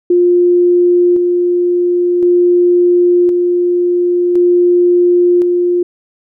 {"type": "tone with tremolo", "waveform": "sine", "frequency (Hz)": 353, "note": "F4", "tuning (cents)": 19, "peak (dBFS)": -6, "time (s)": [0.1, 5.83], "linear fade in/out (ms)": 5, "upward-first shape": "square", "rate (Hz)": 0.47, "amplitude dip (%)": 30, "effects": []}